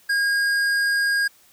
sine tone with hard clipping, 1627 Hz, G#6, 36 cents flat, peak -20 dBFS, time 0.09-1.28 s, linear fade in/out 10 ms, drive 11 dB, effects white hiss -55 dBFS RMS until 1.52 s

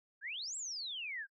sine exponential two-way sweep, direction up then down, 1539 to 7900 to 1539 Hz, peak -39 dBFS, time 0.21-1.27 s, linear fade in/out 50 ms, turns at 0.56 s, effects noise-tail reverb RT60 0.1 s tail -24 dB re dry

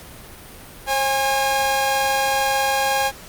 sawtooth tone pair together, 537.3 / 817 Hz, C5 / G#5, +46 / -29 cents, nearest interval perfect fifth, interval 725 cents, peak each -20 / -15 dBFS, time 0.86-3.12 s, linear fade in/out 50 ms, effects pink hiss -40 dBFS RMS until 3.28 s + Opus 48 kbps

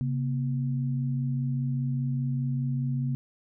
sine tone pair together, 135.1 / 240.1 Hz, C#3 / B3, -44 / -49 cents, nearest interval minor seventh, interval 995 cents, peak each -26 / -33 dBFS, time 0.01-3.15 s, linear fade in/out 0 ms, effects none

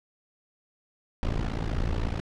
brown noise with amplitude modulation, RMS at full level -24 dBFS, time 1.23-2.2 s, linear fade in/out 0 ms, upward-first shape sine, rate 56.2 Hz, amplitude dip 90%, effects low-pass 5000 Hz 12 dB/octave

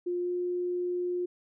sine tone with pitch glide, 353.7 to 356.2 Hz, F4 to F4, +22 to +34 cents, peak -28 dBFS, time 0.06-1.26 s, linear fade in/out 10 ms, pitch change +12 cents, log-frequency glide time 0.21-0.3 s, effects none

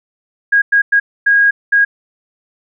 sine tone bursts at uneven times, 1638 Hz, G#6, 24 cents flat, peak -7 dBFS, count 5, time 0.52-0.62 / 0.72-0.82 / 0.92-1 / 1.26-1.51 / 1.72-1.85 s, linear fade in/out 10 ms, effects none

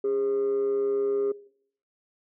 sine tone with amplitude modulation, 406.2 Hz, G#4, 38 cents flat, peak -19 dBFS, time 0.04-1.32 s, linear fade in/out 5 ms, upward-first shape sine, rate 127 Hz, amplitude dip 55%, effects noise-tail reverb RT60 0.6 s tail -21 dB re dry + tanh soft clip ceiling -20 dBFS

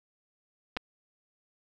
clicks, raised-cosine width 0.3 ms, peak -17 dBFS, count 2, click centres 0.767 / 0.771 s, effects none

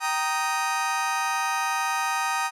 30% pulse chord, Eb major, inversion first, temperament just, 777.8 / 933.4 / 1244.5 Hz, G5 / Bb5 / Eb6, -14 / +2 / 0 cents, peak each -27 / -25 / -25 dBFS, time 0-2.51 s, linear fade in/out 50 ms, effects low-pass 12000 Hz 12 dB/octave

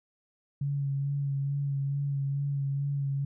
sine tone with vibrato, 140 Hz, C#3, 18 cents sharp, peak -27 dBFS, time 0.61-3.25 s, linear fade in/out 5 ms, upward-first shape sine, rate 2.3 Hz, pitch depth 23 cents each way, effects none

